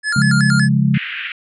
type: tone with vibrato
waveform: square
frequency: 1552 Hz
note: G6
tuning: 18 cents flat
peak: -17 dBFS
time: 0.03-0.69 s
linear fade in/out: 50 ms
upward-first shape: square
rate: 5.3 Hz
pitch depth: 170 cents each way
type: chord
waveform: sine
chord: Db major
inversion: none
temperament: equal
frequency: 138.59 / 174.61 / 207.7 Hz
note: Db3 / F3 / Ab3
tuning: 0 / 0 / 0 cents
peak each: -14 / -18 / -16 dBFS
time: 0.16-0.98 s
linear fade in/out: 5 ms
type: band-pass noise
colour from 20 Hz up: white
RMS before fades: -26 dBFS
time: 0.94-1.32 s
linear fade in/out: 2 ms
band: 1500 to 2900 Hz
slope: 48 dB/octave
effects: resampled to 24000 Hz